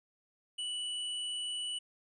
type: tone with hard clipping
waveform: sine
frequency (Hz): 2958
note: F#7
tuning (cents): -1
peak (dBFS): -36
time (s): 0.58-1.79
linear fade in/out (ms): 10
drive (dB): 17
effects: resampled to 24000 Hz